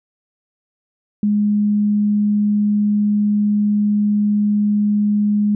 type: tone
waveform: sine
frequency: 207.7 Hz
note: G#3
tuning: in tune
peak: -13 dBFS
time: 1.23-5.55 s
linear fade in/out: 2 ms
effects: none